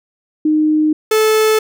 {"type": "tone pair in turn", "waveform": ["sine", "45% pulse"], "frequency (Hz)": [307.6, 435], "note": ["D#4", "A4"], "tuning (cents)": [-20, -20], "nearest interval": "tritone", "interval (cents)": 600, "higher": "second", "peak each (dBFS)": -10, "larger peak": "neither", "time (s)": [[0.45, 0.93], [1.11, 1.59]], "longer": "neither", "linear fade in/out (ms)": 5, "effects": []}